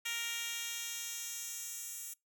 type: tone with high-pass filter sweep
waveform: 10% pulse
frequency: 466.2 Hz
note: A#4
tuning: in tune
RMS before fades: -41 dBFS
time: 0.05-2.14 s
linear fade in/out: 10 ms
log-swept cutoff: 2600 to 8700 Hz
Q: 1.1
effects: noise-tail reverb RT60 0.2 s tail -26 dB re dry